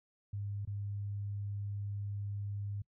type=tone with dropouts; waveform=sine; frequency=101.4 Hz; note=G#2; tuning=41 cents flat; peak=-36 dBFS; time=0.33-2.82 s; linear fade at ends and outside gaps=5 ms; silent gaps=0.652-0.673 s; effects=noise-tail reverb RT60 0.1 s tail -25 dB re dry